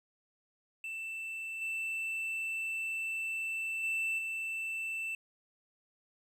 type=tone with level steps; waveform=triangle; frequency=2662 Hz; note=E7; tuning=16 cents sharp; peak=-36 / -32 / -29 / -33 dBFS; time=0.84-5.15 s; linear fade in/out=2 ms; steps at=1.61 / 3.83 / 4.18 s; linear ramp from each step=10 ms; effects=11-bit